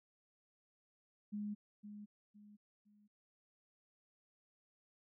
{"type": "tone with echo", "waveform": "sine", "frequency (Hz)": 207.7, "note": "G#3", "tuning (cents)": 0, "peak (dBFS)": -39, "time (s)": [1.32, 1.55], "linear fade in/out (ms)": 20, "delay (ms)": 510, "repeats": 3, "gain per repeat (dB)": -9, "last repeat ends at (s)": 3.08, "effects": []}